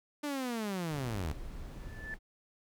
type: linear sweep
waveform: sawtooth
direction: down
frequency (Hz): 299.3 to 67.3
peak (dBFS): -30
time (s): 0.23-1.33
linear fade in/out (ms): 10
type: noise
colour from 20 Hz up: brown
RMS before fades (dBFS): -44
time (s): 0.9-2.19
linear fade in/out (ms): 50
type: tone with exponential growth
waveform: sine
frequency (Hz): 1749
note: A6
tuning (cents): -11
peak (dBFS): -36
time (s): 1.69-2.14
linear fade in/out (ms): 1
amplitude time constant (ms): 97
effects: none